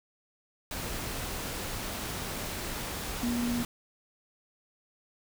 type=tone in noise; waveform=sine; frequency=239.5 Hz; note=A#3; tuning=47 cents sharp; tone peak=-28 dBFS; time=3.23-3.63 s; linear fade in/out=2 ms; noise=pink; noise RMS=-36 dBFS; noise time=0.71-3.65 s; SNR=+5 dB; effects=none